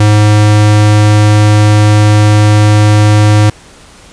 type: tone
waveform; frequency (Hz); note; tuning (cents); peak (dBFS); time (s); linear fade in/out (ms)
square; 105.4; G#2; +26; -4; 0-3.5; 5
effects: pink hiss -37 dBFS RMS until 4.12 s + resampled to 22050 Hz